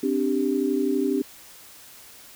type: chord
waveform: sine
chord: C suspended second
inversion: none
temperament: equal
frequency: 261.6 / 293.7 / 392 Hz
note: C4 / D4 / G4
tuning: 0 / 0 / 0 cents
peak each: -25 dBFS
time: 0.03-1.22 s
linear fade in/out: 5 ms
effects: white hiss -47 dBFS RMS until 2.35 s